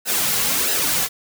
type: noise with flanger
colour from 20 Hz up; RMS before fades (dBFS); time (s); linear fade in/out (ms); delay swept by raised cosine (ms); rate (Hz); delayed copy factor
white; -20; 0.05-1.09; 50; 0.87 to 3.27; 1.5; -0.6
effects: none